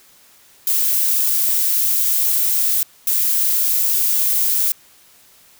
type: noise bursts at uneven times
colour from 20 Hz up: violet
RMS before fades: -17 dBFS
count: 2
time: 0.67-2.83 / 3.07-4.72 s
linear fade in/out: 2 ms
effects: white hiss -50 dBFS RMS until 5.59 s